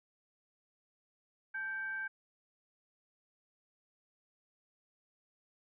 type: tone with frequency modulation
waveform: sine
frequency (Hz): 1568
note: G6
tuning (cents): 0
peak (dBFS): -36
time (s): 1.54-2.08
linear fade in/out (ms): 10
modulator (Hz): 700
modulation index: 0.3
effects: none